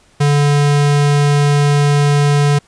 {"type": "tone", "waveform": "square", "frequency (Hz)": 144.7, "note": "D3", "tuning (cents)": -25, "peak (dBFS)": -10, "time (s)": [0.2, 2.59], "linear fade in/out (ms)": 10, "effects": ["pink hiss -51 dBFS RMS until 2.67 s", "resampled to 22050 Hz"]}